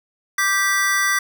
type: chord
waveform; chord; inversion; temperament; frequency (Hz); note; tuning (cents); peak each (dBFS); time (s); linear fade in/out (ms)
square; G major; second; just; 1176 / 1568 / 1960; D6 / G6 / B6; +2 / 0 / -14; -24 / -23 / -20; 0.38-1.19; 5
effects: none